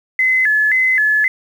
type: tone with vibrato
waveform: sine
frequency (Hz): 1872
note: A#6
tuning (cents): +7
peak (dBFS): -11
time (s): 0.19-1.28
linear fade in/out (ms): 2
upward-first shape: square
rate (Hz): 1.9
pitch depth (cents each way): 150
effects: 7-bit